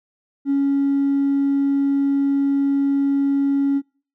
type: tone with hard clipping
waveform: sine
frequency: 278.3 Hz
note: C#4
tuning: 7 cents sharp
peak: -16 dBFS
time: 0.45-3.82 s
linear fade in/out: 50 ms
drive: 1 dB
effects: noise-tail reverb RT60 0.4 s tail -24 dB re dry